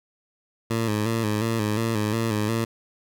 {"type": "tone with vibrato", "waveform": "15% pulse", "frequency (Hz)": 110, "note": "A2", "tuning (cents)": 0, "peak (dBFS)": -16, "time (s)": [0.7, 2.65], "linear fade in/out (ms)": 10, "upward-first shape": "square", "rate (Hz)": 2.8, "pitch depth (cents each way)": 62, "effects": []}